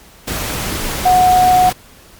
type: tone in noise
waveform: sine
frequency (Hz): 733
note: F#5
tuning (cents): -16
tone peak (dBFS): -7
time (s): 1.05-1.7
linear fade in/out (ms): 10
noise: pink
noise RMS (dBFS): -21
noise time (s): 0.27-1.73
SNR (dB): +11
effects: pink hiss -43 dBFS RMS until 2.19 s + MP3 96 kbps